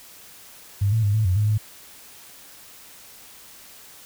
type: tone with pitch steps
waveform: sine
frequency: 100.3 / 112.1 / 102 / 109.3 / 91.5 / 105.3 / 106.8 Hz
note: G2 / A2 / G#2 / A2 / F#2 / G#2 / G#2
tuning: +40 / +33 / -31 / -11 / -19 / +24 / +49 cents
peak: -17 dBFS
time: 0.81-1.58 s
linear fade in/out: 10 ms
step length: 110 ms
effects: white hiss -46 dBFS RMS until 4.05 s